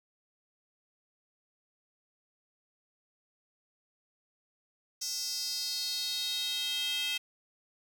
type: tone with high-pass filter sweep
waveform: square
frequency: 290 Hz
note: D4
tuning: 22 cents flat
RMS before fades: -34 dBFS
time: 5.01-7.18 s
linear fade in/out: 10 ms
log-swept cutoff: 5700 to 2900 Hz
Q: 5
effects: none